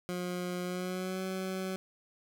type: tone with pitch glide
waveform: 20% pulse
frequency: 179.1 to 188.22 Hz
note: F3 to F#3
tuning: +44 to +30 cents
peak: -29 dBFS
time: 0.09-1.76 s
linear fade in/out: 0 ms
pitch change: +86 cents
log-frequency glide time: 0.63-1.23 s
effects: none